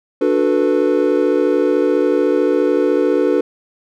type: chord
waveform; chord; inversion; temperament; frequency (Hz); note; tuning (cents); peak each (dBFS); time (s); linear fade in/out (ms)
triangle; B minor seventh; first; equal with one note detuned; 293.7 / 364.3 / 440 / 493.9; D4 / F#4 / A4 / B4; 0 / -27 / 0 / 0; -16; 0.21-3.41; 5
effects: none